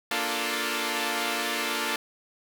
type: chord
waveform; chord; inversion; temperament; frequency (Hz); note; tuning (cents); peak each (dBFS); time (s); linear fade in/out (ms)
5% pulse; Bb major seventh; none; equal; 233.1 / 293.7 / 349.2 / 440; Bb3 / D4 / F4 / A4; 0 / 0 / 0 / 0; -21; 0.11-1.96; 2
effects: none